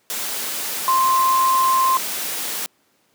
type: tone in noise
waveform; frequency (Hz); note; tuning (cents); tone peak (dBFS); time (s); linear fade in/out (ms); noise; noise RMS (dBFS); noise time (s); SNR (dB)
sine; 1050; C6; +6; -14; 0.88-1.97; 0; white; -26; 0.1-2.66; +9
effects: pink hiss -62 dBFS RMS until 3.14 s + high-pass 200 Hz 12 dB/octave